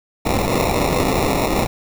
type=noise with sample-and-hold; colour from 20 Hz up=blue; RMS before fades=-18 dBFS; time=0.25-1.67 s; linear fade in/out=10 ms; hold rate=1575 Hz; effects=none